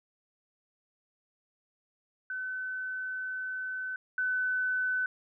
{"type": "tone pair in turn", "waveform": "sine", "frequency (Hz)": [1516, 1507.9], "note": ["F#6", "F#6"], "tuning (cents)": [42, 32], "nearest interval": "unison", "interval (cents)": 10, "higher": "first", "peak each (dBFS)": [-33, -27], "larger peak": "second", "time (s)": [[2.3, 3.96], [4.18, 5.06]], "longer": "first", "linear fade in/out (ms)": 2, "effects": []}